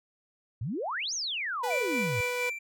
sine exponential two-way sweep, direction up then down, 96.8 to 6680 to 96.8 Hz, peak -30 dBFS, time 0.61-2.21 s, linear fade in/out 5 ms, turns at 1.14 s
sawtooth tone, 492.8 Hz, B4, 4 cents flat, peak -27 dBFS, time 1.63-2.5 s, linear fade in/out 10 ms
triangle tone with tremolo, 2349 Hz, D7, in tune, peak -27 dBFS, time 1.7-2.59 s, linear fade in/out 10 ms, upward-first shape sine, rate 4.3 Hz, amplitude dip 60%
effects none

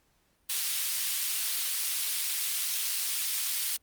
pink high-pass noise, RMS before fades -30 dBFS, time 0.49-3.77 s, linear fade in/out 10 ms, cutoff 3600 Hz, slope 12 dB/octave, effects pink hiss -70 dBFS RMS until 3.82 s + Opus 48 kbps

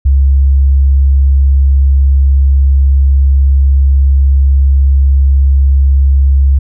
sine tone, 68.2 Hz, C#2, 28 cents flat, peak -4 dBFS, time 0.05-6.59 s, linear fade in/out 10 ms, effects none

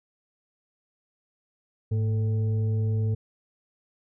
sine tone with frequency modulation, 106.4 Hz, G#2, 42 cents sharp, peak -22 dBFS, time 1.91-3.15 s, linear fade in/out 10 ms, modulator 336 Hz, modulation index 0.34, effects none

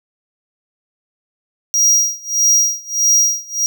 square tone with tremolo, 5720 Hz, F8, 41 cents sharp, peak -9 dBFS, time 1.74-3.66 s, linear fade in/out 0 ms, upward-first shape sine, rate 1.6 Hz, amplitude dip 95%, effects none

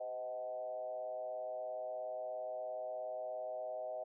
sine tone with frequency modulation, 629 Hz, D#5, 19 cents sharp, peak -39 dBFS, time 0-4.04 s, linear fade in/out 10 ms, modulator 117 Hz, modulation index 0.83, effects none

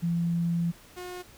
sine / sawtooth tone pair in turn, 170 / 360.2 Hz, F3 / F#4, -46 / -46 cents, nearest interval octave + minor second, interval 1300 cents, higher second, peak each -24 / -33 dBFS, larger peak first, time 0.02-0.72 / 0.96-1.23 s, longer first, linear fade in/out 20 ms, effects pink hiss -53 dBFS RMS until 1.37 s

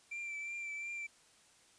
triangle tone with vibrato, 2349 Hz, D7, in tune, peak -38 dBFS, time 0.11-1.07 s, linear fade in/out 10 ms, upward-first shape triangle, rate 2.8 Hz, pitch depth 32 cents each way, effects white hiss -65 dBFS RMS until 1.78 s + resampled to 22050 Hz

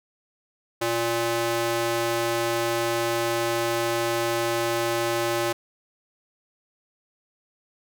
square tone with high-pass filter, 116.54 Hz, A#2, in tune, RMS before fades -25 dBFS, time 0.81-5.53 s, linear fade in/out 10 ms, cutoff 400 Hz, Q 0.98, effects none

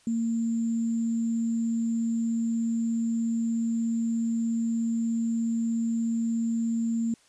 sine tone with sample-and-hold, 229.2 Hz, A#3, 29 cents flat, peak -24 dBFS, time 0.07-7.14 s, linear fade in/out 2 ms, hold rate 7350 Hz, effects white hiss -61 dBFS RMS until 7.28 s + resampled to 22050 Hz

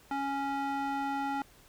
square tone with band-pass filter, 277.2 Hz, C#4, in tune, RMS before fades -33 dBFS, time 0.11-1.42 s, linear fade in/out 2 ms, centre 930 Hz, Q 1.4, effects pink hiss -59 dBFS RMS until 1.68 s

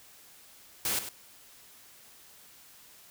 white noise with echo, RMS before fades -30 dBFS, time 0.85-0.99 s, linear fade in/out 2 ms, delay 100 ms, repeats 1, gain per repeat -10 dB, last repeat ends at 1.09 s, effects white hiss -55 dBFS RMS until 3.1 s

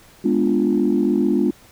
sine chord, G# diminished seventh, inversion none, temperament equal, 207.7 / 246.9 / 293.7 / 349.2 Hz, G#3 / B3 / D4 / F4, 0 / 0 / 0 / 0 cents, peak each -20 dBFS, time 0.24-1.51 s, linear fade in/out 10 ms, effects tanh soft clip ceiling -7 dBFS + pink hiss -49 dBFS RMS until 1.71 s

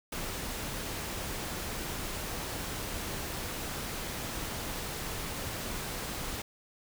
pink noise, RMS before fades -37 dBFS, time 0.12-6.42 s, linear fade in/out 5 ms, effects none

